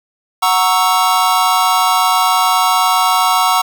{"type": "chord", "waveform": "square", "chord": "F# dominant seventh", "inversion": "none", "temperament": "equal", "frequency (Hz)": [740, 932.3, 1108.7, 1318.5], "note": ["F#5", "A#5", "C#6", "E6"], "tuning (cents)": [0, 0, 0, 0], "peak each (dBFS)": -17, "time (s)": [0.42, 3.62], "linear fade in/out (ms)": 10, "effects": []}